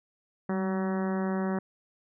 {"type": "harmonic tone with a mistuned harmonic", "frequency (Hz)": 189, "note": "F#3", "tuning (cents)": 37, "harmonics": [1, 2, 3, 4, 5, 6, 7, 8, 9, 10], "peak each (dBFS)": [-28, -34, -38, -40, -42, -44, -45, -46, -47, -48], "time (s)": [0.49, 1.59], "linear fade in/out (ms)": 5, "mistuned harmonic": 1, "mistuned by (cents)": 34, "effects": []}